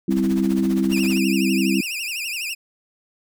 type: chord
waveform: sine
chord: C major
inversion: second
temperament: equal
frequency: 196 / 261.6 / 329.6 Hz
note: G3 / C4 / E4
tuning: 0 / 0 / 0 cents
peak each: -20 / -22 / -22 dBFS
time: 0.08-1.81 s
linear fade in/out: 5 ms
type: noise with tremolo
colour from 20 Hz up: pink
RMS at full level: -35 dBFS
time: 0.1-1.19 s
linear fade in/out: 20 ms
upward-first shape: sine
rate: 15 Hz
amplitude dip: 80%
type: tone with vibrato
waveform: sawtooth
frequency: 2596 Hz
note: E7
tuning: 27 cents flat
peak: -22 dBFS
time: 0.91-2.55 s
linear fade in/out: 20 ms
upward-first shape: triangle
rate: 12 Hz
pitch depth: 180 cents each way
effects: none

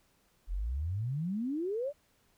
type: exponential sweep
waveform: sine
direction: up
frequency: 40 to 605 Hz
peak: -31 dBFS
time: 0.47-1.93 s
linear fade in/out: 50 ms
effects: pink hiss -70 dBFS RMS until 2.37 s

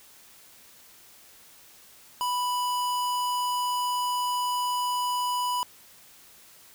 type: tone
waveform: square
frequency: 988 Hz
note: B5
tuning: in tune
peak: -26 dBFS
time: 2.21-5.63 s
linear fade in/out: 0 ms
effects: white hiss -53 dBFS RMS until 6.74 s

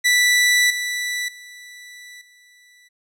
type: tone with level steps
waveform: sawtooth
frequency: 1971 Hz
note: B6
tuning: 4 cents flat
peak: -10 / -19 / -35 / -46 dBFS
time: 0.04-2.89 s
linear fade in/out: 20 ms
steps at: 0.7 / 1.28 / 2.21 s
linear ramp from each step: 5 ms
effects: low-pass 12000 Hz 12 dB/octave

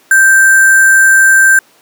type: tone with sample-and-hold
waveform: sine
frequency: 1568 Hz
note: G6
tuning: in tune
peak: -3 dBFS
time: 0.11-1.59 s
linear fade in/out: 2 ms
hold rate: 8820 Hz
effects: pink hiss -47 dBFS RMS until 1.81 s + high-pass 300 Hz 12 dB/octave

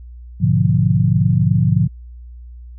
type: chord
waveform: sine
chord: G# diminished seventh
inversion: none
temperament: equal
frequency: 103.83 / 123.47 / 146.83 / 174.61 Hz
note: G#2 / B2 / D3 / F3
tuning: 0 / 0 / 0 / 0 cents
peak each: -17 dBFS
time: 0.4-1.88 s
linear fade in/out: 20 ms
effects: added 60 Hz sine -33 dBFS peak until 2.78 s

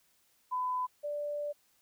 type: tone pair in turn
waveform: sine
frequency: 1005 / 586.4 Hz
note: B5 / D5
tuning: +30 / -3 cents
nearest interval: major sixth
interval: 933 cents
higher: first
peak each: -30 / -33 dBFS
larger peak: first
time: 0.51-0.87 / 1.03-1.53 s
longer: second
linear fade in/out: 20 ms
effects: white hiss -70 dBFS RMS until 1.81 s

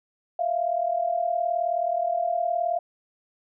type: tone pair together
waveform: sine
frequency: 658 / 697.1 Hz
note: E5 / F5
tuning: -3 / -3 cents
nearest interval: minor second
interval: 100 cents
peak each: -27 / -24 dBFS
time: 0.39-2.79 s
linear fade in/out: 5 ms
effects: none

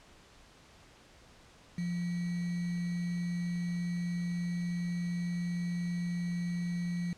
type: tone with sample-and-hold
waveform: sine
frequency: 174.61 Hz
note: F3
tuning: in tune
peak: -31 dBFS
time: 1.78-7.13 s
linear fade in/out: 2 ms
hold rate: 2100 Hz
effects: pink hiss -58 dBFS RMS until 7.17 s + low-pass 7000 Hz 12 dB/octave

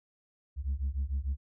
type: beating tone pair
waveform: sine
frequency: 65.41 / 72.11 Hz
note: C2 / D2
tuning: 0 / -31 cents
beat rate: 6.7 Hz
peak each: -31 dBFS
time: 0.56-1.37 s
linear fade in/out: 50 ms
effects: tanh soft clip ceiling -26 dBFS

